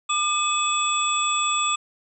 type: tone cluster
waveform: sine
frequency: 1204 / 2559 / 3445 / 7770 Hz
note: D6 / D#7 / A7 / B8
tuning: +43 / +48 / -37 / -29 cents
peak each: -23 / -28 / -27 / -27 dBFS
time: 0.09-1.76 s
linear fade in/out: 10 ms
effects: none